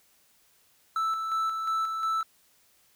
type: tone with tremolo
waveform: triangle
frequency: 1318.5 Hz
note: E6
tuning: in tune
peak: -23 dBFS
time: 0.96-2.23 s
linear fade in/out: 2 ms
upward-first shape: square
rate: 2.8 Hz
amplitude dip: 40%
effects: white hiss -64 dBFS RMS until 2.95 s